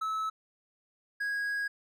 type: tone pair in turn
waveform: triangle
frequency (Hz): 1300 / 1649.3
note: E6 / G#6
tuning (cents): -24 / -12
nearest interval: major third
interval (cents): 412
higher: second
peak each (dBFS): -28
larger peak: neither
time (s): 0.01-0.3 / 1.2-1.68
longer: second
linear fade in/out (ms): 10
effects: none